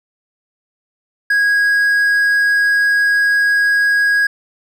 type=tone; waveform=triangle; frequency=1649 Hz; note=G#6; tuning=13 cents flat; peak=-9 dBFS; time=1.3-4.27 s; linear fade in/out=5 ms; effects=none